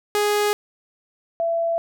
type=tone pair in turn; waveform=sawtooth / sine; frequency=415.3 / 669.8 Hz; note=G#4 / E5; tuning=0 / +27 cents; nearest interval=minor sixth; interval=827 cents; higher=second; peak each=-14 / -19 dBFS; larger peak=first; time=0.15-0.53 / 1.4-1.78 s; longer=neither; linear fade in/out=0 ms; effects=none